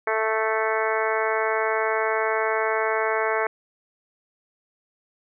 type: harmonic tone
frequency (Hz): 220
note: A3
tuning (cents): 0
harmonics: 2 / 3 / 4 / 5 / 6 / 7 / 8 / 9 / 10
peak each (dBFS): -26 / -28 / -29 / -30 / -31 / -31 / -32 / -33 / -33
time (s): 0.07-3.47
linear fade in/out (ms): 2
effects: none